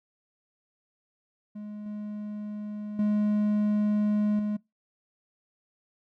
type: tone with level steps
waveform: triangle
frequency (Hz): 209.4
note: G#3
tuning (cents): +15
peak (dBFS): -34 / -31 / -20 / -24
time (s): 1.55-4.57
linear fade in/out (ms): 10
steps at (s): 1.86 / 2.99 / 4.39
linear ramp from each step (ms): 2
effects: noise-tail reverb RT60 0.2 s tail -23 dB re dry